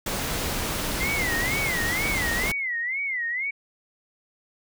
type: noise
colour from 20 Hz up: pink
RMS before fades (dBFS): -28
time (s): 0.06-2.52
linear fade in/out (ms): 5
type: tone with vibrato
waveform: sine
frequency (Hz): 2043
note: C7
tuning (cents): -42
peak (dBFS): -25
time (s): 1-3.51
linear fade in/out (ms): 10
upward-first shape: sine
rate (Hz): 2.1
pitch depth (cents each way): 170
effects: none